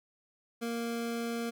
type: tone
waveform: 25% pulse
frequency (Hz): 233.1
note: A#3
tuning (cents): 0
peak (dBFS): -29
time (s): 0.61-1.51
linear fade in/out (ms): 20
effects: none